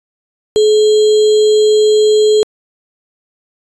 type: tone with sample-and-hold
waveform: sine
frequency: 426.6 Hz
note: G#4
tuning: 46 cents sharp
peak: -6 dBFS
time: 0.56-2.43 s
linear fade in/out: 0 ms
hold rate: 3675 Hz
effects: resampled to 22050 Hz